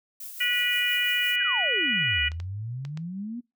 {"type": "noise with tremolo", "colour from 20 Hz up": "violet", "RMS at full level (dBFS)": -38, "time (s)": [0.2, 1.36], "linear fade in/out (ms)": 5, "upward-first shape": "sine", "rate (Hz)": 5.8, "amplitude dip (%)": 35}
{"type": "harmonic tone", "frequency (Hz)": 487.8, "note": "B4", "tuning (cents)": -21, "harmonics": [3, 4, 5, 6], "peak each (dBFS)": [-33, -27, -27, -27], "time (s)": [0.4, 2.29], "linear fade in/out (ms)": 10}
{"type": "exponential two-way sweep", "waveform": "sine", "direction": "down then up", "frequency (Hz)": [1769, 71.6, 248.1], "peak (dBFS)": -31, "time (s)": [1.39, 3.41], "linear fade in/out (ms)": 20, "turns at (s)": 2.22}
{"type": "clicks", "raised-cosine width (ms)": 0.2, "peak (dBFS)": -25, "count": 4, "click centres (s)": [2.318, 2.401, 2.851, 2.974]}
{"effects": ["noise-tail reverb RT60 0.2 s tail -19 dB re dry"]}